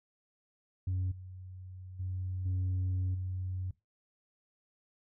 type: tone with level steps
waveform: sine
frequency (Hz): 92.5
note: F#2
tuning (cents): 0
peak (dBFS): -28 / -44 / -33 / -27 / -33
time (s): 0.87-3.71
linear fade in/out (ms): 5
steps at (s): 1.11 / 1.99 / 2.45 / 3.14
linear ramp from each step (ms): 10
effects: noise-tail reverb RT60 0.2 s tail -20 dB re dry + tanh soft clip ceiling -28 dBFS